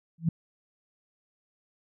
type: tone with exponential growth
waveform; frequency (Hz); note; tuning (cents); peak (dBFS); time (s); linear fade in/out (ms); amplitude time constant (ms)
sine; 164.81; E3; 0; -17; 0.18-0.29; 5; 22
effects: none